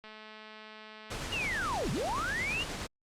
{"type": "click train", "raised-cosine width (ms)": 0.3, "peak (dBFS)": -33, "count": 325, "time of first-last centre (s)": [0.04, 1.54], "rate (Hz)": 216}
{"type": "noise with tremolo", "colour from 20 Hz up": "pink", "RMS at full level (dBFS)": -37, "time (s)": [1.1, 2.87], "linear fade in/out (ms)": 10, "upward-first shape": "triangle", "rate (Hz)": 9.4, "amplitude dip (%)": 25}
{"type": "linear two-way sweep", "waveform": "sine", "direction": "down then up", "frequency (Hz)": [2913, 104.8, 2913], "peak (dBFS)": -31, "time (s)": [1.32, 2.64], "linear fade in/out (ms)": 10, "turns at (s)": 1.91}
{"effects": ["low-pass 8000 Hz 12 dB/octave", "Opus 48 kbps"]}